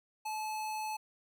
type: tone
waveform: square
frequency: 863 Hz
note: A5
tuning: 34 cents flat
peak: -36 dBFS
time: 0.25-0.97 s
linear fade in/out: 10 ms
effects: none